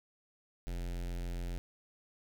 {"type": "tone with notch filter", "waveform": "square", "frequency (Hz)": 43.65, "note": "F1", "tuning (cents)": 0, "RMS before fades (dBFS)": -38, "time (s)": [0.67, 1.58], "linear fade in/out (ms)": 0, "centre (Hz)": 1100, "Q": 1.6, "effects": []}